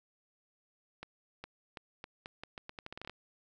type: accelerating click train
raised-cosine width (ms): 0.3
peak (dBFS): -27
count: 16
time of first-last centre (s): 1.03-3.096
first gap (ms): 410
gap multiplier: 0.81
effects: none